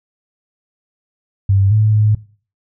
sine tone with pitch steps, 98 / 107.6 / 106.6 Hz, G2 / A2 / G#2, 0 / -38 / +46 cents, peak -9 dBFS, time 1.49-2.15 s, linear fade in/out 5 ms, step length 220 ms, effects noise-tail reverb RT60 0.4 s tail -19 dB re dry

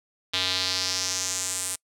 square tone with band-pass filter sweep, 92.6 Hz, F#2, 2 cents sharp, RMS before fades -28 dBFS, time 0.33-1.76 s, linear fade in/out 10 ms, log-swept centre 3600 to 9000 Hz, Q 3.1, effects noise-tail reverb RT60 0.1 s tail -26 dB re dry

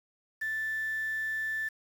sine tone with quantisation, 1760 Hz, A6, in tune, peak -30 dBFS, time 0.41-1.69 s, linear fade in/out 10 ms, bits 8, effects none

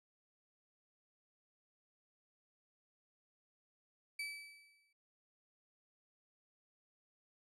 35% pulse tone with exponential decay, 2303 Hz, D7, 34 cents flat, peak -36 dBFS, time 4.19-4.93 s, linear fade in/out 5 ms, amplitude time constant 160 ms, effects low-pass 11000 Hz 12 dB/octave

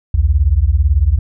sine beating tone pair, 62.5 / 80.5 Hz, B1 / E2, +21 / -41 cents, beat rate 18 Hz, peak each -12 dBFS, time 0.14-1.19 s, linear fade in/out 5 ms, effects none

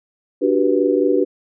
sine chord, G major seventh, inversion second, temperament just, 294 / 367.5 / 392 / 490 Hz, D4 / F#4 / G4 / B4, +2 / -12 / 0 / -14 cents, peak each -19 dBFS, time 0.41-1.25 s, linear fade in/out 20 ms, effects none

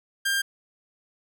sawtooth tone, 1597 Hz, G6, 32 cents sharp, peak -19 dBFS, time 0.25-0.42 s, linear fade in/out 10 ms, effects none

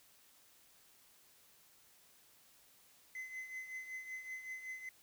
triangle tone with tremolo, 2041 Hz, C7, 44 cents flat, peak -39 dBFS, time 3.15-4.89 s, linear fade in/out 2 ms, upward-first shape triangle, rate 5.3 Hz, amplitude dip 70%, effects white hiss -66 dBFS RMS until 5.02 s

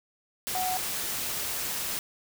sine tone in noise, 740 Hz, F#5, in tune, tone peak -28 dBFS, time 0.55-0.77 s, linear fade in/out 0 ms, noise white, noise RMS -32 dBFS, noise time 0.47-1.99 s, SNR +1 dB, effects none

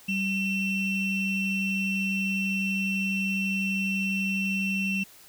triangle ring-modulated tone, 1444 Hz, F#6, 43 cents flat, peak -20 dBFS, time 0.08-5.04 s, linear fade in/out 10 ms, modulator 1250 Hz, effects white hiss -52 dBFS RMS until 5.28 s

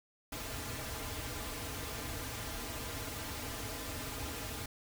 pink noise with comb filter, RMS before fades -41 dBFS, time 0.32-4.66 s, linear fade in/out 5 ms, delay 5.4 ms, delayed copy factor -0.8, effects none

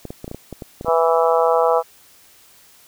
clicks, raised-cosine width 2 ms, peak -17 dBFS, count 11, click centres 0.053 / 0.105 / 0.244 / 0.279 / 0.314 / 0.346 / 0.527 / 0.622 / 0.811 / 0.847 / 0.883 s
harmonic tone, 164.81 Hz, E3, in tune, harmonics 3 / 4 / 5 / 6 / 7 / 8, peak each -17 / -19 / -21 / -23 / -24 / -25 dBFS, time 0.85-1.83 s, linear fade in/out 50 ms
effects white hiss -50 dBFS RMS until 2.87 s

